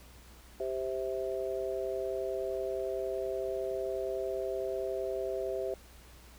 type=harmonic tone; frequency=130.81 Hz; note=C3; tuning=in tune; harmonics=3 / 4 / 5; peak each=-35 / -37 / -37 dBFS; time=0.6-5.74 s; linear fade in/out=2 ms; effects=added 60 Hz sine -54 dBFS peak until 6.38 s + pink hiss -57 dBFS RMS until 6.38 s